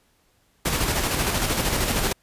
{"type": "noise with tremolo", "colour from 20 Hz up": "pink", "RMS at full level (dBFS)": -22, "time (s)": [0.65, 2.13], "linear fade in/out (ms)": 10, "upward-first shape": "square", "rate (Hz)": 13, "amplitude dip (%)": 35, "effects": ["pink hiss -64 dBFS RMS until 2.22 s", "resampled to 32000 Hz"]}